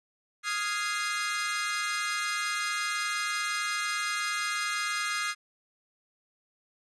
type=chord; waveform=sawtooth; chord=F minor seventh; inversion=third; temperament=equal with one note detuned; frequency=1244.5 / 1396.9 / 1661.2 / 2081 Hz; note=Eb6 / F6 / Ab6 / C7; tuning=0 / 0 / 0 / -10 cents; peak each=-30 / -33 / -31 / -30 dBFS; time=0.43-5.35 s; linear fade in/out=50 ms; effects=resampled to 22050 Hz